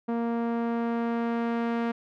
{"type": "tone with low-pass filter sweep", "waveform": "sawtooth", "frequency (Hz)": 233.1, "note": "A#3", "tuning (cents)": 0, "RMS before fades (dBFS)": -28, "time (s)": [0.08, 1.92], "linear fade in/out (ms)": 10, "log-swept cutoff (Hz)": [1000, 2000], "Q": 0.77, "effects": []}